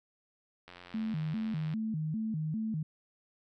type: click train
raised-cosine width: 0.3 ms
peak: -33 dBFS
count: 95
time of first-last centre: 0.68-1.737 s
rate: 88.9 Hz
type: tone with vibrato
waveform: sine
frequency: 185 Hz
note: F#3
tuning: in tune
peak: -31 dBFS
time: 0.94-2.83 s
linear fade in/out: 5 ms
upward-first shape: square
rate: 2.5 Hz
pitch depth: 300 cents each way
effects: none